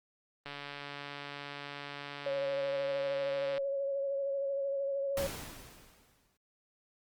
click train, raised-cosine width 0.3 ms, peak -26 dBFS, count 447, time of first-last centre 0.46-3.579 s, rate 143 Hz
sine tone with vibrato, 553 Hz, C#5, 4 cents flat, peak -31 dBFS, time 2.26-5.27 s, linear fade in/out 5 ms, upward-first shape sine, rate 13 Hz, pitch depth 24 cents each way
pink noise with exponential decay, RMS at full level -36 dBFS, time 5.17-6.37 s, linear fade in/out 2 ms, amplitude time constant 260 ms
effects Opus 32 kbps

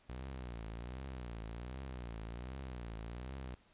sawtooth tone with vibrato, 60.5 Hz, B1, 35 cents flat, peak -39 dBFS, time 0.09-3.55 s, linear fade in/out 5 ms, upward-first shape triangle, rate 1.3 Hz, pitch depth 200 cents each way, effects pink hiss -68 dBFS RMS until 3.73 s + resampled to 8000 Hz

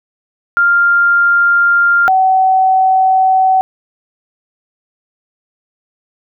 sine tone pair in turn, 1396.9 / 756.8 Hz, F6 / F#5, 0 / +39 cents, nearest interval major seventh, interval 1061 cents, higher first, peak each -7 dBFS, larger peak neither, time 0.57-2.08 / 2.08-3.61 s, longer second, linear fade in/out 0 ms, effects none

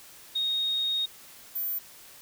sine tone pair in turn, 3729 / 14300 Hz, A#7 / A9, 0 / +27 cents, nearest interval octave + major seventh, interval 2327 cents, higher second, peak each -25 / -28 dBFS, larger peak first, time 0.35-1.06 / 1.55-1.79 s, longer first, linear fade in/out 10 ms, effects white hiss -50 dBFS RMS until 2.21 s

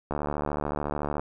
click train, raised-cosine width 1 ms, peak -15 dBFS, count 81, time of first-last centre 0.11-1.195 s, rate 73.7 Hz, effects none

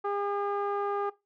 sawtooth tone with low-pass filter, 404.8 Hz, G#4, 44 cents flat, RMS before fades -31 dBFS, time 0.04-1.1 s, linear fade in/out 10 ms, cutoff 1100 Hz, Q 3, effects noise-tail reverb RT60 0.2 s tail -17 dB re dry

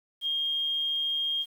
sine tone, 3227 Hz, G7, 50 cents sharp, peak -26 dBFS, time 0.21-1.46 s, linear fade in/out 50 ms, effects 9-bit

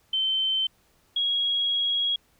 sine tone pair in turn, 3091 / 3307 Hz, G7 / G#7, -25 / -8 cents, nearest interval minor second, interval 117 cents, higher second, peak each -22 dBFS, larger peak neither, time 0.13-0.67 / 1.16-2.16 s, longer second, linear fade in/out 5 ms, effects pink hiss -64 dBFS RMS until 2.39 s

